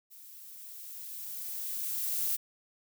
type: noise with level ramp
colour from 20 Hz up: violet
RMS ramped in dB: -52 to -30 dBFS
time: 0.1-2.37 s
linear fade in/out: 20 ms
effects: none